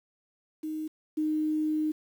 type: tone pair in turn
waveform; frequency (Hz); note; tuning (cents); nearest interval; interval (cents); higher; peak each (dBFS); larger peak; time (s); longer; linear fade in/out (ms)
sine; 311.1 / 308.4; D#4 / D#4; 0 / -15; unison; 15; first; -31 / -25; second; 0.63-0.88 / 1.17-1.92; second; 10
effects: 9-bit